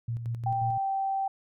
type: tone with tremolo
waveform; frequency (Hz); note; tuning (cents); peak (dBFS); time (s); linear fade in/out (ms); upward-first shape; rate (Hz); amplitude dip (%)
sine; 116.7; A#2; +2; -28; 0.08-0.78; 5; square; 5.6; 50
type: tone with pitch glide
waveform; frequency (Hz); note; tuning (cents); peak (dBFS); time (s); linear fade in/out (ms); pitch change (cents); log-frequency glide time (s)
sine; 784 to 778.1; G5 to G5; 0 to -13; -26; 0.46-1.28; 5; -13; 0.63-0.91
effects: none